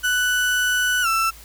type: tone with pitch glide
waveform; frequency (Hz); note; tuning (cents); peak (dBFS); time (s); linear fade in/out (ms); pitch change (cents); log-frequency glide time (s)
35% pulse; 1487 to 1332.4; F#6 to E6; +8 to +18; -16; 0.03-1.31; 20; -190; 1.02-1.07
effects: added 54 Hz sine -44 dBFS peak until 1.44 s + white hiss -45 dBFS RMS until 1.44 s